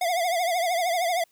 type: tone with vibrato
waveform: square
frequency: 698.5 Hz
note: F5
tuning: in tune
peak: -23 dBFS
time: 0.01-1.24 s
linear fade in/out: 5 ms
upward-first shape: triangle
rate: 13 Hz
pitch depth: 120 cents each way
effects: white hiss -65 dBFS RMS until 1.31 s